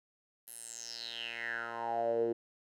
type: tone with band-pass filter sweep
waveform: 10% pulse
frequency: 116.54 Hz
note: A#2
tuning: in tune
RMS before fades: -37 dBFS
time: 0.47-2.33 s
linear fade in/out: 10 ms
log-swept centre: 12000 to 370 Hz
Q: 7
effects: none